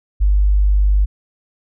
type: tone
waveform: sine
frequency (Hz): 49.91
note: G1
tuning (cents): +32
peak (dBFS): -10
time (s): 0.2-1.06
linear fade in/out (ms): 20
effects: none